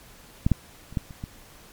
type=clicks; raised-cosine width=5 ms; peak=-8 / -6 / -29 / -12 / -28 / -20 dBFS; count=6; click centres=0.465 / 0.517 / 0.926 / 0.972 / 1.108 / 1.239 s; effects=pink hiss -50 dBFS RMS until 1.72 s + MP3 96 kbps